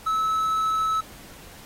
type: tone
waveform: triangle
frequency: 1300 Hz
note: E6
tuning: 24 cents flat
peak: -19 dBFS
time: 0.06-1.01 s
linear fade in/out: 10 ms
effects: pink hiss -46 dBFS RMS until 1.65 s + AAC 48 kbps